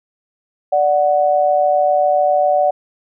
sine tone pair together, 587.3 / 740 Hz, D5 / F#5, 0 / 0 cents, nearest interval major third, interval 400 cents, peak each -14 dBFS, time 0.72-2.71 s, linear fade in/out 10 ms, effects none

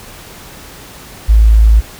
sine tone, 54.6 Hz, A1, 13 cents flat, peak -3 dBFS, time 1.28-1.81 s, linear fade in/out 20 ms, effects pink hiss -34 dBFS RMS until 1.99 s

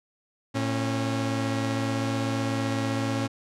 sawtooth tone pair together, 112.4 / 273.1 Hz, A2 / C#4, +37 / -26 cents, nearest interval octave + minor third, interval 1537 cents, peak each -24 dBFS, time 0.54-3.28 s, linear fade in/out 20 ms, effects low-pass 8000 Hz 12 dB/octave

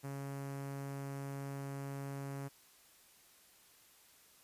sawtooth tone with notch filter, 138.59 Hz, C#3, in tune, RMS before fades -43 dBFS, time 0.03-2.49 s, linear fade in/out 20 ms, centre 3700 Hz, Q 0.75, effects white hiss -64 dBFS RMS until 4.43 s + resampled to 32000 Hz

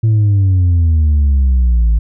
sine exponential sweep, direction down, 113 to 53.8 Hz, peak -5 dBFS, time 0.03-1.99 s, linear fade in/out 10 ms, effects tanh soft clip ceiling -7 dBFS

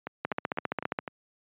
two click trains, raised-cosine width 0.5 ms, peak -13 / -19 dBFS, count 12 / 5, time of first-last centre 0.25-0.988 / 0.07-1.078 s, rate 14.9 / 3.97 Hz, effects high-pass 150 Hz 12 dB/octave + resampled to 8000 Hz

